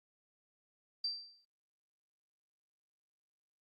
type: tone with exponential decay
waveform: sine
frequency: 4689 Hz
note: D8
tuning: 4 cents flat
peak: -31 dBFS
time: 1.04-1.45 s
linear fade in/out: 5 ms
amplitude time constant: 87 ms
effects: Opus 32 kbps